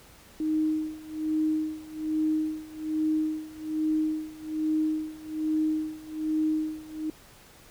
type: tone with tremolo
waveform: sine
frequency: 311.3 Hz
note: D#4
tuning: 1 cent sharp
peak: -22 dBFS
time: 0.4-7.1 s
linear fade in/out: 2 ms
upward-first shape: sine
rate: 1.2 Hz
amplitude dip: 90%
effects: pink hiss -53 dBFS RMS until 7.7 s